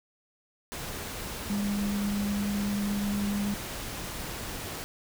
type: tone in noise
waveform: sine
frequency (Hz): 203.4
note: G#3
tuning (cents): -36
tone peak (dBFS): -27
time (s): 1.5-3.54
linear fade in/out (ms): 0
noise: pink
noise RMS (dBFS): -37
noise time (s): 0.72-4.84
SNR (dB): +7
effects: none